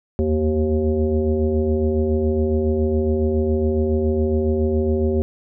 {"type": "tone with frequency modulation", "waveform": "sine", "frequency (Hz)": 233.1, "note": "A#3", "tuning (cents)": 0, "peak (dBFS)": -16, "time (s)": [0.19, 5.22], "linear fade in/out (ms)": 0, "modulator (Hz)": 153, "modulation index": 1.6, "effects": []}